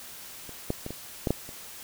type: clicks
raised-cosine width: 2 ms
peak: -29 / -13 / -21 / -22 / -12 / -10 / -29 dBFS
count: 7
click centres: 0.493 / 0.704 / 0.864 / 0.906 / 1.272 / 1.306 / 1.491 s
effects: white hiss -44 dBFS RMS until 1.83 s